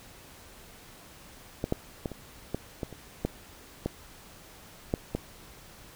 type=clicks; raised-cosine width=2 ms; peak=-15 / -12 / -17 / -25 / -16 / -18 / -28 / -13 / -15 / -12 / -15 dBFS; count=11; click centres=1.641 / 1.724 / 2.058 / 2.117 / 2.546 / 2.832 / 2.927 / 3.25 / 3.86 / 4.939 / 5.15 s; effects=pink hiss -51 dBFS RMS until 5.95 s

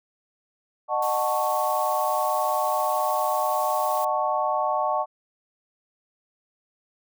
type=chord; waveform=sine; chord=D# half-diminished seventh; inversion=none; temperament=equal with one note detuned; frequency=610.9 / 740 / 880 / 1108.7 Hz; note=D#5 / F#5 / A5 / C#6; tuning=-32 / 0 / 0 / 0 cents; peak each=-27 dBFS; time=0.88-5.06 s; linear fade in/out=50 ms
type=noise; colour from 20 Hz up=blue; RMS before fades=-37 dBFS; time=1.02-4.05 s; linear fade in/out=5 ms
effects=none

